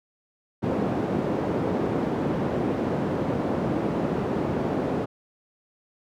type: band-pass noise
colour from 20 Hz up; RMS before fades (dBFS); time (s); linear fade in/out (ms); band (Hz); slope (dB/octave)
white; -26; 0.62-5.06; 20; 130 to 420; 12
effects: none